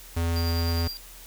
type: tone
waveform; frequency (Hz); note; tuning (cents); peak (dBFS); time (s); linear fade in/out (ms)
square; 84; E2; +33; -24; 0.16-0.88; 10
type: tone with tremolo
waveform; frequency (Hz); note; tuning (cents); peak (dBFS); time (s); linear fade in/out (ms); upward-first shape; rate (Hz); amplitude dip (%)
square; 4756; D8; +21; -32; 0.36-0.97; 0; sine; 9.8; 50
effects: added 41 Hz sine -47 dBFS peak until 1.26 s + white hiss -47 dBFS RMS until 1.26 s